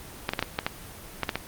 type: clicks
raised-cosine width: 0.3 ms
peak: -9 dBFS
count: 9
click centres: 0.291 / 0.335 / 0.392 / 0.426 / 0.589 / 0.665 / 1.233 / 1.292 / 1.356 s
effects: pink hiss -43 dBFS RMS until 1.47 s + Opus 24 kbps